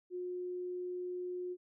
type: tone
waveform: sine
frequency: 360 Hz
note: F#4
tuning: 47 cents flat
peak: -37 dBFS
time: 0.1-1.57 s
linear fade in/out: 50 ms
effects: none